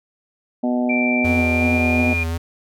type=harmonic tone; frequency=123.47 Hz; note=B2; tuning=in tune; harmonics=2 / 3 / 4 / 5 / 6 / 7; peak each=-18 / -31 / -35 / -25 / -30 / -36 dBFS; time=0.63-2.14 s; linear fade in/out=10 ms
type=tone with pitch glide; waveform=sine; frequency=2349 to 2415 Hz; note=D7 to D7; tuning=0 to +48 cents; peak=-20 dBFS; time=0.89-2.24 s; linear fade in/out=10 ms; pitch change=+48 cents; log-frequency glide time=1.21-1.96 s
type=tone with vibrato; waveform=square; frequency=84.3 Hz; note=E2; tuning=39 cents sharp; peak=-22 dBFS; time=1.24-2.38 s; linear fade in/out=10 ms; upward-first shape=sine; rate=2.7 Hz; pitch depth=49 cents each way
effects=none